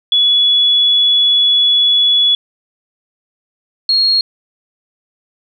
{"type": "tone pair in turn", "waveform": "sine", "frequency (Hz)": [3399, 4282], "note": ["G#7", "C8"], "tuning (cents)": [39, 39], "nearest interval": "major third", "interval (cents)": 400, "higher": "second", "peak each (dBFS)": [-8, -9], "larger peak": "first", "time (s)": [[0.12, 2.35], [3.89, 4.21]], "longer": "first", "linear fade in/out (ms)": 2, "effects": []}